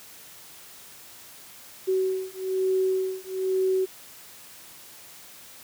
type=beating tone pair; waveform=sine; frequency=376.4 / 377.5 Hz; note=F#4 / F#4; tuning=+30 / +35 cents; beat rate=1.1 Hz; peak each=-26 dBFS; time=1.87-3.86 s; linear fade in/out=20 ms; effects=white hiss -47 dBFS RMS until 5.63 s + high-pass 60 Hz 12 dB/octave